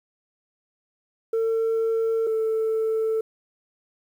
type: tone pair in turn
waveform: sine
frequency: 450.8 / 442.8 Hz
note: A4 / A4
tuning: +42 / +11 cents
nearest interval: unison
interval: 31 cents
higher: first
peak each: -18 / -19 dBFS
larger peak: first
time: 1.33-2.27 / 2.27-3.21 s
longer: neither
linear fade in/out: 5 ms
effects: tanh soft clip ceiling -19 dBFS + 9-bit